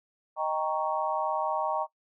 sine chord, Eb dominant seventh, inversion none, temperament equal with one note detuned, 622.3 / 786.3 / 932.3 / 1108.7 Hz, Eb5 / G5 / Bb5 / Db6, 0 / +5 / 0 / 0 cents, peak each -32 / -32 / -31 / -33 dBFS, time 0.36-1.87 s, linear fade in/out 50 ms, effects noise-tail reverb RT60 0.1 s tail -19 dB re dry

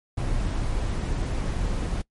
brown noise, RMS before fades -26 dBFS, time 0.17-2.02 s, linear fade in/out 10 ms, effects noise-tail reverb RT60 0.1 s tail -22 dB re dry + MP3 48 kbps

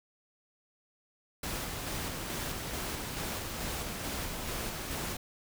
pink noise with tremolo, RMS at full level -36 dBFS, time 1.43-5.17 s, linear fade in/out 5 ms, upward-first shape square, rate 2.3 Hz, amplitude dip 25%, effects none

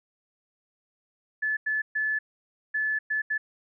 sine tone bursts at uneven times, 1730 Hz, A6, 30 cents flat, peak -24 dBFS, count 6, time 1.42-1.57 / 1.66-1.82 / 1.95-2.19 / 2.74-2.99 / 3.1-3.22 / 3.3-3.38 s, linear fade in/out 10 ms, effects none

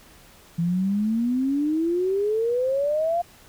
sine exponential sweep, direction up, 165.5 to 704 Hz, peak -20 dBFS, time 0.58-3.22 s, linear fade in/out 10 ms, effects pink hiss -51 dBFS RMS until 3.48 s

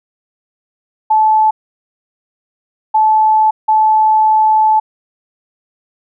sine tone bursts at uneven times, 868 Hz, A5, 24 cents flat, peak -7 dBFS, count 3, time 1.1-1.51 / 2.94-3.51 / 3.68-4.8 s, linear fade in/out 10 ms, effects none

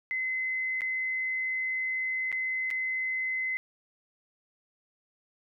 sine tone with dropouts, 2046 Hz, C7, 39 cents flat, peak -28 dBFS, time 0.11-3.57 s, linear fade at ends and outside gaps 0 ms, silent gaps 0.808-0.818 / 2.317-2.326 / 2.704-2.711 s, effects none

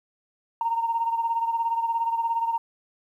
sine beating tone pair, 919 / 936 Hz, A#5 / A#5, -25 / +7 cents, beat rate 17 Hz, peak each -23 / -29 dBFS, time 0.61-2.58 s, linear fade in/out 2 ms, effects tanh soft clip ceiling -15 dBFS + 10-bit

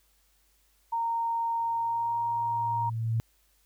sine tone with pitch glide, 924 to 935.8 Hz, A#5 to A#5, -16 to +6 cents, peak -26 dBFS, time 0.92-2.9 s, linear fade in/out 10 ms, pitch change +22 cents, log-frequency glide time 1.82-2.17 s
sine tone with exponential growth, 113.5 Hz, A#2, 46 cents flat, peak -23 dBFS, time 1.59-3.2 s, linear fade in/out 0 ms, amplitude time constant 350 ms
effects added 50 Hz sine -68 dBFS peak until 3.65 s + white hiss -68 dBFS RMS until 3.65 s

